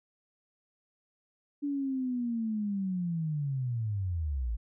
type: linear sweep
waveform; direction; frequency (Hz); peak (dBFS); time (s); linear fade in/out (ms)
sine; down; 290.2 to 51.91; -29; 1.62-4.57; 20
effects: none